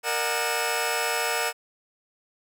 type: tone cluster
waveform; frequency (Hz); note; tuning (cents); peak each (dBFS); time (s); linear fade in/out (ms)
15% pulse; 465.3 / 603 / 735 / 824 / 2610; A#4 / D5 / F#5 / G#5 / E7; -3 / +46 / -12 / -14 / -18; -23 / -25 / -23 / -30 / -24; 0.03-1.53; 50
effects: none